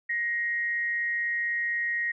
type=tone pair together; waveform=sine; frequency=1883.9 / 2100 Hz; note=A#6 / C7; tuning=+18 / +6 cents; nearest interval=major second; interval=188 cents; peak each=-26 / -36 dBFS; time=0.09-2.12 s; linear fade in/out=10 ms; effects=none